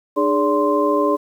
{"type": "tone cluster", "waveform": "sine", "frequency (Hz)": [300.5, 413.6, 573, 1043], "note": ["D4", "G#4", "D5", "C6"], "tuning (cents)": [40, -7, -43, -6], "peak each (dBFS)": -20, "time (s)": [0.16, 1.17], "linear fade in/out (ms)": 20, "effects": ["8-bit"]}